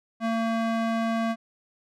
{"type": "tone with band-pass filter", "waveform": "square", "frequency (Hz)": 226.8, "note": "A#3", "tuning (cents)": -47, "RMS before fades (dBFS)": -26, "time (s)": [0.2, 1.36], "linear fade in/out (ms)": 50, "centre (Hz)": 770, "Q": 0.54, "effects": []}